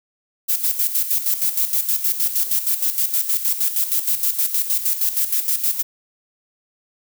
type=noise with tremolo; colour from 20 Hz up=violet; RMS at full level=-18 dBFS; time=0.48-5.83 s; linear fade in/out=20 ms; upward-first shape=square; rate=6.4 Hz; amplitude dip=65%; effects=none